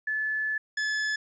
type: tone pair in turn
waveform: sine / 45% pulse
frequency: 1731 / 1722.1 Hz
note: A6 / A6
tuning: -29 / -38 cents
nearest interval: unison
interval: 9 cents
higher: first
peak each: -26 dBFS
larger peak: neither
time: 0.07-0.58 / 0.77-1.16 s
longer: first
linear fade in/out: 5 ms
effects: resampled to 16000 Hz + 11-bit